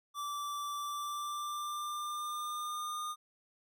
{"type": "tone with pitch glide", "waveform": "square", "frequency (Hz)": [1165, 1220.1], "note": ["D6", "D#6"], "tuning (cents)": [-14, -34], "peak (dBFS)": -37, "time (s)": [0.14, 3.16], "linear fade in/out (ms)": 50, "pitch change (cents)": 80, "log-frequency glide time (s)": [0.76, 3.05], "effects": []}